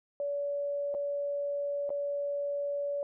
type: tone with dropouts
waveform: sine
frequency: 571 Hz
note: D5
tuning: 49 cents flat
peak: -30 dBFS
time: 0.2-3.03 s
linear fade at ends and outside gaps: 1 ms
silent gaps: 0.942-0.948 / 1.893-1.903 s
effects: none